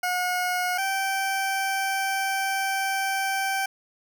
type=tone pair in turn; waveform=20% pulse; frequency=723 / 776.8 Hz; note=F#5 / G5; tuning=-40 / -16 cents; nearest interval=minor second; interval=124 cents; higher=second; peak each=-19 dBFS; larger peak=neither; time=0.03-0.78 / 0.78-3.66 s; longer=second; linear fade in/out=5 ms; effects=none